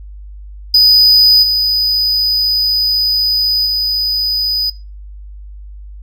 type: tone with level steps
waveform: triangle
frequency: 4978 Hz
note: D#8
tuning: in tune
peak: -3 / -9 / -11 dBFS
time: 0.74-4.7 s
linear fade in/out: 5 ms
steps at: 1.42 / 3.65 s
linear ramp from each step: 20 ms
effects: noise-tail reverb RT60 0.3 s tail -22 dB re dry + added 50 Hz sine -29 dBFS peak until 6.02 s